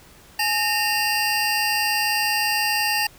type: tone cluster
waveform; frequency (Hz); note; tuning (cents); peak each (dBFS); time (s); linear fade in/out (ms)
square; 844 / 1833 / 2761 / 4750; G#5 / A#6 / F7 / D8; +28 / -30 / -20 / +19; -26; 0.39-3.07; 5
effects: pink hiss -49 dBFS RMS until 3.18 s